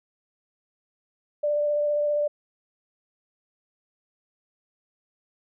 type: tone with vibrato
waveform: sine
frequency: 590 Hz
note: D5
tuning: 8 cents sharp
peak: -21 dBFS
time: 1.43-2.28 s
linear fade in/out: 10 ms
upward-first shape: sine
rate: 15 Hz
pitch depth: 13 cents each way
effects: none